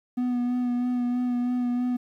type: tone with vibrato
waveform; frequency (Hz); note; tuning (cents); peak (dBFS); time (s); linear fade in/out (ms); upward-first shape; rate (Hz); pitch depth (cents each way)
triangle; 245.9; B3; -7; -21; 0.17-1.97; 10; sine; 3.1; 20
effects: 10-bit